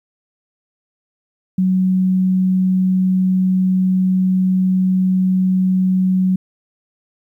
sine tone, 186.2 Hz, F#3, 11 cents sharp, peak -12 dBFS, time 1.58-6.36 s, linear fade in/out 5 ms, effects 9-bit

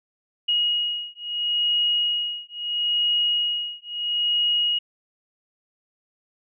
sine beating tone pair, 2887 / 2887.75 Hz, F#7 / F#7, -43 / -43 cents, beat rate 0.75 Hz, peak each -24 dBFS, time 0.48-4.79 s, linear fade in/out 10 ms, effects none

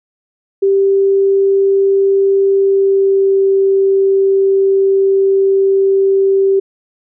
sine tone with pitch glide, 392 to 389.3 Hz, G4 to G4, 0 to -12 cents, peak -8 dBFS, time 0.62-6.6 s, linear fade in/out 10 ms, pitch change -12 cents, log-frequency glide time 2.55-3.44 s, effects none

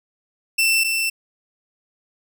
sawtooth tone pair in turn, 2678 / 2678 Hz, E7 / E7, +27 / +27 cents, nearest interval unison, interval 0 cents, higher neither, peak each -12 / -16 dBFS, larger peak first, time 0.58-0.84 / 0.84-1.1 s, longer neither, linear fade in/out 10 ms, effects none

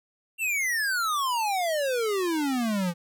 square exponential sweep, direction down, 2766 to 167.1 Hz, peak -25 dBFS, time 0.38-2.94 s, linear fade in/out 50 ms, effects none

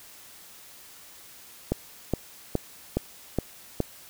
click train, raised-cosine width 2 ms, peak -10 dBFS, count 6, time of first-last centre 1.72-3.803 s, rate 2.4 Hz, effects white hiss -49 dBFS RMS until 4.09 s

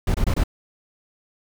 brown noise bursts, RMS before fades -19 dBFS, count 4, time 0.07-0.438 s, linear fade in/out 5 ms, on 74 ms, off 24 ms, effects none

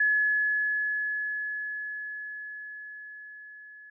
sine tone with level ramp, 1703 Hz, G#6, 43 cents sharp, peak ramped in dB -20 to -46 dBFS, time 0-3.9 s, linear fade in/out 5 ms, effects none

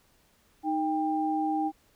sine tone pair together, 311.1 / 794.4 Hz, D#4 / G5, 0 / +23 cents, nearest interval octave + major third, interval 1623 cents, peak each -28 dBFS, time 0.63-1.72 s, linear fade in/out 50 ms, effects pink hiss -65 dBFS RMS until 1.95 s

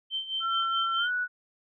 sine tone with tremolo, 3111 Hz, G7, 14 cents flat, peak -27 dBFS, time 0.1-1.11 s, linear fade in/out 50 ms, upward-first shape sine, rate 4.7 Hz, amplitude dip 75%
sine tone with pitch glide, 1352 to 1474.4 Hz, E6 to F#6, +43 to -7 cents, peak -26 dBFS, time 0.4-1.28 s, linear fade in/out 50 ms, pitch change +150 cents, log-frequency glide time 0.97-1.08 s
effects none

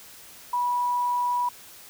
sine tone, 977 Hz, B5, 19 cents flat, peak -22 dBFS, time 0.53-1.49 s, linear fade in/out 5 ms, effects white hiss -47 dBFS RMS until 1.89 s

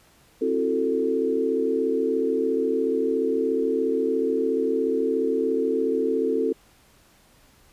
sine chord, F# half-diminished seventh, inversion second, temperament just, 266.4 / 333 / 370 / 444 Hz, C4 / E4 / F#4 / A4, +31 / +18 / 0 / +16 cents, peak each -27 / -29 / -28 / -23 dBFS, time 0.41-6.53 s, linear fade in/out 10 ms, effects pink hiss -57 dBFS RMS until 7.72 s + resampled to 32000 Hz

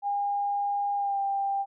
sine tone with pitch glide, 810 to 792 Hz, G#5 to G5, -43 to +18 cents, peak -25 dBFS, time 0.02-1.66 s, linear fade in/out 50 ms, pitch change -39 cents, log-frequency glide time 0.95-1.2 s, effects none

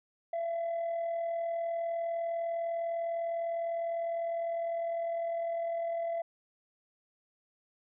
sine tone with amplitude modulation, 673 Hz, E5, 36 cents sharp, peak -27 dBFS, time 0.33-6.22 s, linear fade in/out 5 ms, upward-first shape sine, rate 39.9 Hz, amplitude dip 40%, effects tanh soft clip ceiling -29 dBFS

